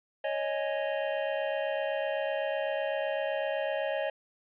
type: chord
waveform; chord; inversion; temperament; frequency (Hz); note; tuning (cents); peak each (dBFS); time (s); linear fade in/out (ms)
square; C# suspended second; none; equal; 554.4 / 622.3 / 830.6; C#5 / D#5 / G#5; 0 / 0 / 0; -33 / -33 / -39; 0.24-4.1; 5
effects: resampled to 8000 Hz + 10-bit